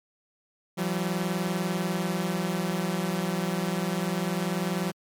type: tone pair together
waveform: sawtooth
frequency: 170 / 190.24 Hz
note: F3 / F#3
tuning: -46 / +48 cents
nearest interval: major second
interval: 194 cents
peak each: -25 dBFS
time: 0.77-4.92 s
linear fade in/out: 20 ms
effects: MP3 96 kbps